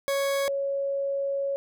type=tone pair in turn; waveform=40% pulse / sine; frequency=554.4 / 554.4 Hz; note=C#5 / C#5; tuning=0 / 0 cents; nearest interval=unison; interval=0 cents; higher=neither; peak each=-23 / -25 dBFS; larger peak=first; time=0.08-0.48 / 0.48-1.56 s; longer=second; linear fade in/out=0 ms; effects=none